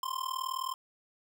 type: tone with amplitude modulation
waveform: square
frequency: 1046.5 Hz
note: C6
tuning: in tune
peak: -30 dBFS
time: 0.03-0.74 s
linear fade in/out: 2 ms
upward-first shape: sine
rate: 39.5 Hz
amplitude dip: 90%
effects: none